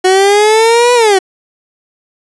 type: linear two-way sweep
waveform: 30% pulse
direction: up then down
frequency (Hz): 367.3 to 493.9 to 367.3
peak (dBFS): -3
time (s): 0.04-1.19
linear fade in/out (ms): 10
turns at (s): 0.94
effects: resampled to 24000 Hz + 7-bit